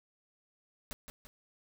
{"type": "noise with echo", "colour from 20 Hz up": "pink", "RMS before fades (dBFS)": -41, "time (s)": [0.91, 0.93], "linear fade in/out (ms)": 0, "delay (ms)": 170, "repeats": 2, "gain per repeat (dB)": -6, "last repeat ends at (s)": 1.27, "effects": []}